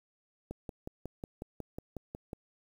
click train, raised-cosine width 2 ms, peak -26 dBFS, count 11, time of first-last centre 0.51-2.331 s, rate 5.49 Hz, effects 9-bit

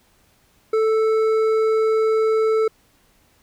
sine tone with hard clipping, 440 Hz, A4, in tune, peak -17 dBFS, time 0.73-2.68 s, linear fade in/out 5 ms, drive 7 dB, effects pink hiss -59 dBFS RMS until 3.42 s

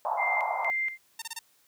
white band-pass noise, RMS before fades -30 dBFS, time 0.05-0.7 s, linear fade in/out 0 ms, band 670 to 1000 Hz, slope 48 dB/octave
sine tone with tremolo, 2093 Hz, C7, in tune, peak -26 dBFS, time 0.17-0.98 s, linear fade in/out 50 ms, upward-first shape square, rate 2.1 Hz, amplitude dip 70%
5% pulse tone bursts, 910 Hz, A#5, 42 cents flat, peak -22 dBFS, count 4, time 1.19-1.391 s, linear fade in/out 5 ms, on 30 ms, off 27 ms
effects white hiss -65 dBFS RMS until 1.67 s + high-pass 60 Hz 12 dB/octave

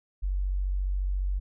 sine tone, 47.2 Hz, F#1, 35 cents sharp, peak -25 dBFS, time 0.22-1.4 s, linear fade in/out 20 ms, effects none

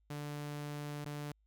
sawtooth tone with dropouts, 146.83 Hz, D3, in tune, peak -36 dBFS, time 0.1-1.32 s, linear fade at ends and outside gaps 5 ms, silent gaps 1.046-1.057 s, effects added 52 Hz sine -69 dBFS peak until 1.46 s

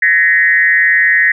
sine tone with frequency modulation, 1864.7 Hz, A#6, in tune, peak -7 dBFS, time 0.02-1.32 s, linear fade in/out 5 ms, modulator 169 Hz, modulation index 1, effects none

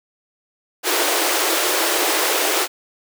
pink high-pass noise, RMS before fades -19 dBFS, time 0.83-2.68 s, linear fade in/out 50 ms, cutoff 310 Hz, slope 96 dB/octave, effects none

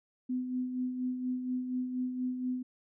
sine tone with tremolo, 252.7 Hz, B3, 40 cents sharp, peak -29 dBFS, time 0.29-2.63 s, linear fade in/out 10 ms, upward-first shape sine, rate 4.2 Hz, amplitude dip 50%, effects none

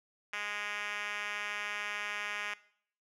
5% pulse tone with band-pass filter, 206.8 Hz, G#3, 7 cents flat, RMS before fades -38 dBFS, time 0.33-2.54 s, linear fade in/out 5 ms, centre 2300 Hz, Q 1.3, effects noise-tail reverb RT60 0.6 s tail -19 dB re dry

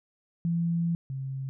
sine tone pair in turn, 169 / 134.14 Hz, E3 / C3, +43 / +43 cents, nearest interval major third, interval 400 cents, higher first, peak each -24 / -31 dBFS, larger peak first, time 0.45-0.95 / 1.1-1.49 s, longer first, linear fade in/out 0 ms, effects none

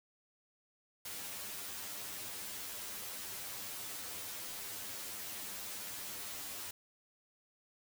white noise with comb filter, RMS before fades -44 dBFS, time 1.05-6.71 s, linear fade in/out 5 ms, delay 10 ms, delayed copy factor +0.8, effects none

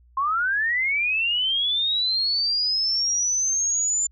sine linear sweep, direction up, 1046.5 to 7180 Hz, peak -20 dBFS, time 0.17-4.07 s, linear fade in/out 5 ms, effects added 60 Hz sine -52 dBFS peak until 4.11 s

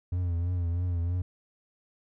triangle tone with vibrato, 87.31 Hz, F2, in tune, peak -24 dBFS, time 0.12-1.22 s, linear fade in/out 5 ms, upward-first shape triangle, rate 3.1 Hz, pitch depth 70 cents each way, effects none

